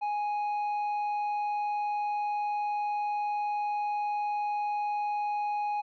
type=tone with tanh clipping; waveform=sine; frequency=830.6 Hz; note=G#5; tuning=in tune; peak=-29 dBFS; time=0.01-5.82 s; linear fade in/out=20 ms; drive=5 dB; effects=none